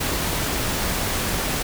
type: noise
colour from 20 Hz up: pink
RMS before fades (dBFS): -24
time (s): 0-1.63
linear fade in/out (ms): 10
effects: none